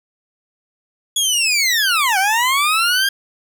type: linear two-way sweep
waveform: 20% pulse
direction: down then up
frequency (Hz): 3396 to 740 to 1622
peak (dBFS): -9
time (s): 1.16-3.09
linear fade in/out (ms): 5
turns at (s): 2.18
effects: none